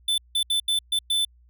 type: tone bursts at uneven times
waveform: square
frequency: 3520 Hz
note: A7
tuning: in tune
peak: -21 dBFS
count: 6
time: 0.08-0.18 / 0.35-0.43 / 0.5-0.6 / 0.68-0.79 / 0.92-0.99 / 1.1-1.25 s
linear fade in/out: 5 ms
effects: added 60 Hz sine -53 dBFS peak until 1.49 s